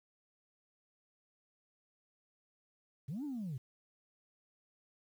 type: linear two-way sweep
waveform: sine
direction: up then down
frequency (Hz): 117.2 to 305.5 to 117.2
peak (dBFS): -36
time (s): 3.08-3.58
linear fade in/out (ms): 10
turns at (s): 3.24
effects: tanh soft clip ceiling -35 dBFS + 11-bit